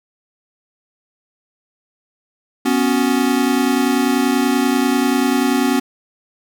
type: chord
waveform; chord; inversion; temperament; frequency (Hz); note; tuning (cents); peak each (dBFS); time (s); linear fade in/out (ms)
square; B suspended second; none; equal; 246.9 / 277.2 / 370; B3 / C#4 / F#4; 0 / 0 / 0; -18 / -18 / -23; 2.65-5.8; 10
effects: none